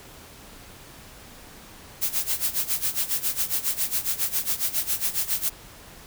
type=noise with tremolo; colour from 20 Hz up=blue; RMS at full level=-23 dBFS; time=2.01-5.5 s; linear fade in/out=20 ms; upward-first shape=sine; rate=7.3 Hz; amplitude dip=85%; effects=pink hiss -46 dBFS RMS until 6.06 s